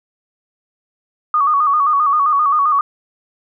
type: tone with vibrato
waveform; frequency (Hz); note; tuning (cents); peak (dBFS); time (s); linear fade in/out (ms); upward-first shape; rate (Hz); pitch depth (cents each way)
sine; 1172; D6; -4; -11; 1.34-2.81; 2; square; 7.6; 76
effects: none